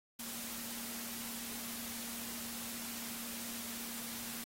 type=tone in noise; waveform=sine; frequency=233.1 Hz; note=A#3; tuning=in tune; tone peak=-49 dBFS; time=0.19-4.44 s; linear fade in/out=5 ms; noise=white; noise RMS=-44 dBFS; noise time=0.19-4.44 s; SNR=-8 dB; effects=AAC 48 kbps